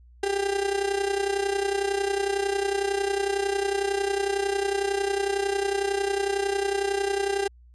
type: tone with amplitude modulation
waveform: 35% pulse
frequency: 397.1 Hz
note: G4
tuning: 22 cents sharp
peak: -19 dBFS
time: 0.23-7.48 s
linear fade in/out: 5 ms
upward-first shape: sine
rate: 31 Hz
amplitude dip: 70%
effects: added 60 Hz sine -49 dBFS peak until 7.74 s + resampled to 24000 Hz